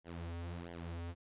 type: tone with flanger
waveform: sawtooth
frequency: 85.3 Hz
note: F2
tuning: 40 cents flat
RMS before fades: -44 dBFS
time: 0.04-1.15 s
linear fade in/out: 50 ms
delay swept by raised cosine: 0.78 to 5.88 ms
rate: 1.5 Hz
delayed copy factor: -1
effects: resampled to 8000 Hz